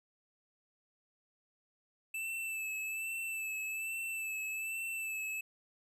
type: tone with vibrato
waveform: square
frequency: 2637 Hz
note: E7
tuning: in tune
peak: -37 dBFS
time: 2.14-5.41 s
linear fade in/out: 5 ms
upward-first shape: sine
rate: 1.2 Hz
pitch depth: 32 cents each way
effects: none